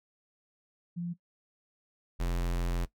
sine / square tone pair in turn, 173.1 / 43.37 Hz, F3 / F1, -15 / -11 cents, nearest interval 2 octaves, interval 2396 cents, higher first, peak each -32 / -29 dBFS, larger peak second, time 0.96-1.14 / 2.19-2.86 s, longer second, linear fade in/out 20 ms, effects noise-tail reverb RT60 0.1 s tail -17 dB re dry

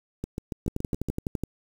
two click trains, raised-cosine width 3 ms, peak -15 / -18 dBFS, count 10 / 7, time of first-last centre 0.68-1.436 / 0.24-1.086 s, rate 11.9 / 7.09 Hz, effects 7-bit

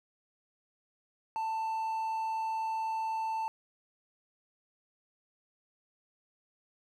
triangle tone, 888 Hz, A5, 16 cents sharp, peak -29 dBFS, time 1.36-3.48 s, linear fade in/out 0 ms, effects none

